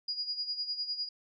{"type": "tone with tremolo", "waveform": "sine", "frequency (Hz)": 4880, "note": "D#8", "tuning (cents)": -34, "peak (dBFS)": -30, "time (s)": [0.08, 1.09], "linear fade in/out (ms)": 5, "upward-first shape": "sine", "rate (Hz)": 9.9, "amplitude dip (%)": 70, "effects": []}